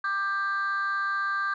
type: tone pair together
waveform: sine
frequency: 1184.4 / 1581 Hz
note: D6 / G6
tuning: +14 / +14 cents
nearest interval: perfect fourth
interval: 500 cents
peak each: -26 dBFS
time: 0.04-1.54 s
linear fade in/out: 5 ms
effects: tanh soft clip ceiling -22 dBFS